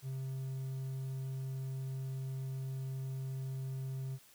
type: tone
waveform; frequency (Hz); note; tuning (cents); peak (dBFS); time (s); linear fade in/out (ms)
triangle; 132.7; C3; +25; -35; 0.02-4.19; 50
effects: white hiss -62 dBFS RMS until 4.34 s